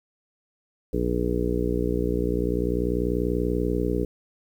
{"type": "harmonic tone", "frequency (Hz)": 60.3, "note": "B1", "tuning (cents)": -41, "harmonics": [1, 2, 3, 4, 5, 6, 7, 8], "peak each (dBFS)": [-28, -34, -30, -34, -29, -33, -28, -32], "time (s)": [0.93, 4.05], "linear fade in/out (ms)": 5, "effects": ["9-bit"]}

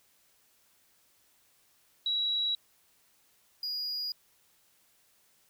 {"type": "tone pair in turn", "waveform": ["sine", "triangle"], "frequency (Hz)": [3890, 4883], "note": ["B7", "D#8"], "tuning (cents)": [-27, -33], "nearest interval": "major third", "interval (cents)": 394, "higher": "second", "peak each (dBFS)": [-27, -31], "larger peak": "first", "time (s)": [[2.06, 2.55], [3.63, 4.12]], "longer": "neither", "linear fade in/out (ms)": 2, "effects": ["white hiss -67 dBFS RMS until 5.49 s"]}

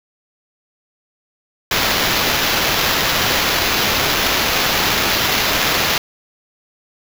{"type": "noise with sample-and-hold", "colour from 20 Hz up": "white", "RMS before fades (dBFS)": -17, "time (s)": [1.71, 5.98], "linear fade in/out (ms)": 2, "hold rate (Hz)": 8820, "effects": []}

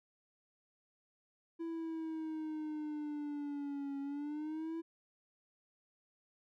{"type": "exponential two-way sweep", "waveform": "triangle", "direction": "down then up", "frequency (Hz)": [332.9, 277.2, 332.9], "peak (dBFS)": -36, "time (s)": [1.59, 4.82], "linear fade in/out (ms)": 20, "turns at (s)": 4, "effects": []}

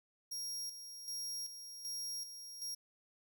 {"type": "tone with tremolo", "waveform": "sawtooth", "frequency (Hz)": 5600, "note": "F8", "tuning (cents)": 4, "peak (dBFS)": -37, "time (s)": [0.31, 2.75], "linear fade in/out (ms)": 10, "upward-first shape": "square", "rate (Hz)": 1.3, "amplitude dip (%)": 60, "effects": []}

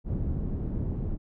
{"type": "low-pass noise", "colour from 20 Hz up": "pink", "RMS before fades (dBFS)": -30, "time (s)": [0.04, 1.18], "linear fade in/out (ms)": 50, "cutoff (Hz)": 230, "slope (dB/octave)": 12, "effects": []}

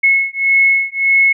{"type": "beating tone pair", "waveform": "sine", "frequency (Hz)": [2184, 2185.7], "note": ["C#7", "C#7"], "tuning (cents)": [-26, -25], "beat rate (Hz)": 1.7, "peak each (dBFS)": -13, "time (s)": [0.03, 1.33], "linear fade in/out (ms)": 10, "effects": []}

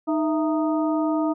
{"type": "harmonic tone with a mistuned harmonic", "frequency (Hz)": 310, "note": "D#4", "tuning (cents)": -6, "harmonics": [1, 2, 3, 4], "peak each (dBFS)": [-21, -27, -31, -33], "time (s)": [0.07, 1.34], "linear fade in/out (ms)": 20, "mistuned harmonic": 2, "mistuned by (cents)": 110, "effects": []}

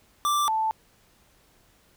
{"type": "tone pair in turn", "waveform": ["square", "sine"], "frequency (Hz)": [1174.7, 880], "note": ["D6", "A5"], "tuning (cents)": [0, 0], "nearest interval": "perfect fourth", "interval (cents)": 500, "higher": "first", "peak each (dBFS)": -22, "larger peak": "neither", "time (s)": [[0.25, 0.48], [0.48, 0.71]], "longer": "neither", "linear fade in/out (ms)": 0, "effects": ["pink hiss -61 dBFS RMS until 1.96 s"]}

